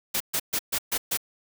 white noise bursts, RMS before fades -26 dBFS, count 6, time 0.14-1.174 s, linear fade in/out 10 ms, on 64 ms, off 130 ms, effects none

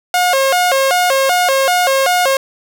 sawtooth tone with vibrato, 622.3 Hz, D#5, in tune, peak -7 dBFS, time 0.14-2.37 s, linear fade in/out 2 ms, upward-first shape square, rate 2.6 Hz, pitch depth 250 cents each way, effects none

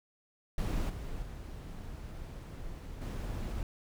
brown noise with level steps, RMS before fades -32 / -40 / -43 / -37 dBFS, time 0.58-3.63 s, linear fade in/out 2 ms, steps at 0.89 / 1.22 / 3.01 s, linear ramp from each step 10 ms, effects none

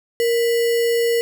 sine tone with sample-and-hold, 467.2 Hz, A#4, 4 cents sharp, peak -15 dBFS, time 0.2-1.21 s, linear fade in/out 0 ms, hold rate 2450 Hz, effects none

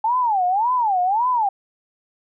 sine tone with vibrato, 852 Hz, G#5, 44 cents sharp, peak -16 dBFS, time 0.04-1.49 s, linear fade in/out 5 ms, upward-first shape sine, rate 1.8 Hz, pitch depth 300 cents each way, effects none

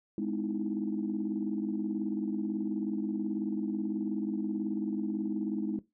sine chord, E major seventh, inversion first, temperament equal with one note detuned, 207.7 / 253.4 / 311.1 / 329.6 Hz, G#3 / B3 / D#4 / E4, 0 / +45 / 0 / 0 cents, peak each -33 / -38 / -35 / -37 dBFS, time 0.18-5.79 s, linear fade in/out 2 ms, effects noise-tail reverb RT60 0.2 s tail -18 dB re dry + tanh soft clip ceiling -21 dBFS

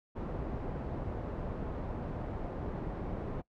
pink low-pass noise, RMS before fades -38 dBFS, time 0.15-3.42 s, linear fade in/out 20 ms, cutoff 750 Hz, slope 12 dB/octave, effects noise-tail reverb RT60 0.1 s tail -21 dB re dry

